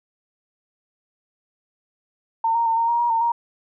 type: tone with pitch steps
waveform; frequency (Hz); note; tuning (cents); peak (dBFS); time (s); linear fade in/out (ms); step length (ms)
sine; 907 / 930 / 906 / 922 / 941 / 951 / 910 / 939; A#5 / A#5 / A#5 / A#5 / A#5 / A#5 / A#5 / A#5; -48 / -4 / -50 / -19 / +16 / +34 / -42 / +12; -17; 2.44-3.32; 5; 110
effects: none